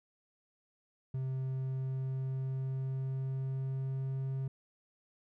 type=tone with pitch glide; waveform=triangle; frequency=131.5 to 133.72 Hz; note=C3 to C3; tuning=+9 to +38 cents; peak=-31 dBFS; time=1.14-4.48 s; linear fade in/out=5 ms; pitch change=+29 cents; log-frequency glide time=1.32-4.28 s; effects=none